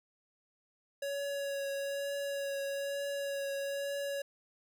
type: tone with vibrato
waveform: square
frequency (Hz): 559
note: C#5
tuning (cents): +14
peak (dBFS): -35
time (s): 1.02-4.22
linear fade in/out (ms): 5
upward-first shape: triangle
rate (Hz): 1.1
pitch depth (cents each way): 17
effects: none